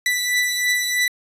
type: beating tone pair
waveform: sawtooth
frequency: 1975.5 / 1978.6 Hz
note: B6 / B6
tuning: 0 / +3 cents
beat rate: 3.1 Hz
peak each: -16 / -21 dBFS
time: 0.06-1.08 s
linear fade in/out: 2 ms
effects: resampled to 32000 Hz